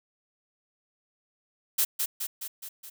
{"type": "noise with echo", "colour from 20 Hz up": "blue", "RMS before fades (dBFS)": -24, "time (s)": [1.78, 1.85], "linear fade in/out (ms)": 10, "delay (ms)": 210, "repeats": 5, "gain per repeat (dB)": -4, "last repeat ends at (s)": 2.9, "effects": []}